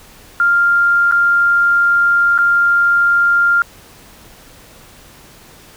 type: tone with dropouts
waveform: sine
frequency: 1396.9 Hz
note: F6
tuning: in tune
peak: -9 dBFS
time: 0.4-3.62 s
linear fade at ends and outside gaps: 1 ms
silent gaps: 1.113-1.122 / 2.379-2.387 s
effects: pink hiss -42 dBFS RMS until 5.76 s